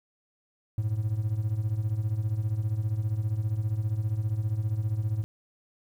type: tone with tremolo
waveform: triangle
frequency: 107.7 Hz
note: A2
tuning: 37 cents flat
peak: -19 dBFS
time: 0.78-5.24 s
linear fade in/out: 0 ms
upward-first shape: triangle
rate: 15 Hz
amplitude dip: 85%
effects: tanh soft clip ceiling -18 dBFS + 10-bit